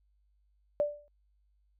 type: tone with exponential decay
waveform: sine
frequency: 587.3 Hz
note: D5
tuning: in tune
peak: -22 dBFS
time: 0.8-1.08 s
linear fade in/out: 0 ms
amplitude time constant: 59 ms
effects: added 50 Hz sine -67 dBFS peak until 1.79 s